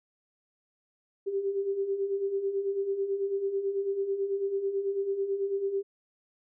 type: beating tone pair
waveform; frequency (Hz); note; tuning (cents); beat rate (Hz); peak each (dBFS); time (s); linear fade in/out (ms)
sine; 387.2 / 396.3; G4 / G4; -21 / +19; 9.1; -35 / -28; 1.26-5.83; 20
effects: none